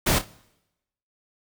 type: noise with echo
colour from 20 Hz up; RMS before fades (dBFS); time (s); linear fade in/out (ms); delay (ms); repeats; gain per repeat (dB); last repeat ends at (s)
pink; -21; 0.06-0.19; 10; 29; 2; -11; 0.248
effects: noise-tail reverb RT60 0.9 s tail -22 dB re dry